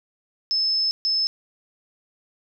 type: tone bursts at uneven times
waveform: sine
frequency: 5230 Hz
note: E8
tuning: 15 cents flat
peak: -19 dBFS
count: 2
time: 0.51-0.91 / 1.05-1.27 s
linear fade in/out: 0 ms
effects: none

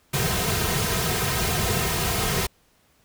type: noise with comb filter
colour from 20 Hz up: pink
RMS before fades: -24 dBFS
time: 0.13-2.47 s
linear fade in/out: 10 ms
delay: 3.5 ms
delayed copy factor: -0.85
effects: pink hiss -62 dBFS RMS until 3.04 s

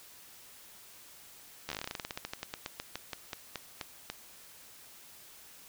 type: slowing click train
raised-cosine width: 0.2 ms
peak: -19 dBFS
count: 28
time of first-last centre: 1.69-4.1 s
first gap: 12 ms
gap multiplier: 1.13
effects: white hiss -54 dBFS RMS until 5.68 s

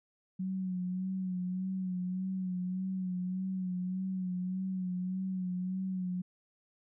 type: tone with vibrato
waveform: sine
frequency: 185 Hz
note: F#3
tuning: in tune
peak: -32 dBFS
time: 0.39-6.22 s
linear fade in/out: 10 ms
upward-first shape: sine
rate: 1.7 Hz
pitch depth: 41 cents each way
effects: none

